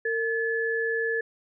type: tone pair together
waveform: sine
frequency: 456.4 / 1722 Hz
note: A#4 / A6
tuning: -37 / -38 cents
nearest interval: octave + major seventh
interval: 2299 cents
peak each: -27 dBFS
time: 0.05-1.21 s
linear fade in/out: 5 ms
effects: none